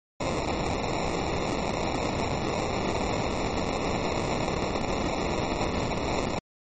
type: noise with sample-and-hold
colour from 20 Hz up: violet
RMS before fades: -28 dBFS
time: 0.2-6.39 s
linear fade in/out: 5 ms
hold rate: 1575 Hz
effects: MP3 32 kbps